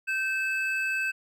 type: tone pair together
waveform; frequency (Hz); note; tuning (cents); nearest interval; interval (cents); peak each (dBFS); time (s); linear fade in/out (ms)
triangle; 1552 / 2608; G6 / E7; -18 / -19; major sixth; 899; -27; 0.07-1.12; 20
effects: none